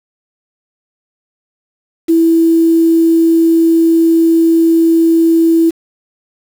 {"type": "tone with quantisation", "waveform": "sine", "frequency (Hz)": 329.6, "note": "E4", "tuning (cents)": 0, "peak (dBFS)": -6, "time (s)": [2.08, 5.71], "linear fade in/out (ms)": 20, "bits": 5, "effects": []}